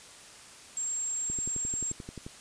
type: tone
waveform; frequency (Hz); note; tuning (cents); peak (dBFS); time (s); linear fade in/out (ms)
sine; 7490; A#8; +7; -30; 0.77-1.92; 2
type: click train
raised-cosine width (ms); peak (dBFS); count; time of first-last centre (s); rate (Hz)
3; -27; 12; 1.3-2.265; 11.4
effects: white hiss -50 dBFS RMS until 2.4 s + resampled to 22050 Hz